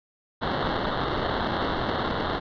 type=noise with sample-and-hold; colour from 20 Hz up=white; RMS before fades=-27 dBFS; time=0.41-2.4 s; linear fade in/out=20 ms; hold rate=2450 Hz; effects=resampled to 11025 Hz